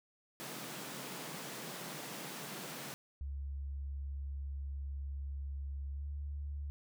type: high-pass noise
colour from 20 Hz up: pink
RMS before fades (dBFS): -45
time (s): 0.4-2.94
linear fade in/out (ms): 0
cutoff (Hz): 130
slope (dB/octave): 96
type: tone with pitch glide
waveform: sine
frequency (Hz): 69.5 to 71.78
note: C#2 to D2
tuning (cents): +5 to -39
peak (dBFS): -38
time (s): 3.21-6.7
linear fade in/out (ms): 0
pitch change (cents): +56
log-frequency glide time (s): 5.93-6.05
effects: none